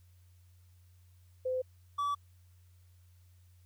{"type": "tone pair in turn", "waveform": ["sine", "triangle"], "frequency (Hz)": [512, 1149.4], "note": ["C5", "D6"], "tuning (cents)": [-38, -38], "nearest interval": "octave + major second", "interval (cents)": 1400, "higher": "second", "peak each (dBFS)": [-30, -28], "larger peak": "second", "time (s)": [[1.45, 1.62], [1.98, 2.15]], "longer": "neither", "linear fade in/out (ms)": 10, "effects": ["added 89 Hz sine -58 dBFS peak until 3.65 s", "white hiss -73 dBFS RMS until 3.65 s"]}